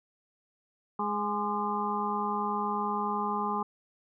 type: harmonic tone with a mistuned harmonic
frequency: 207.7 Hz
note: G#3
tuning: in tune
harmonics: 1 / 2 / 4 / 5 / 6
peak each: -35 / -37 / -33 / -33 / -35 dBFS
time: 0.99-3.63 s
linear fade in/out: 5 ms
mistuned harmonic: 6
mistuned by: -56 cents
effects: none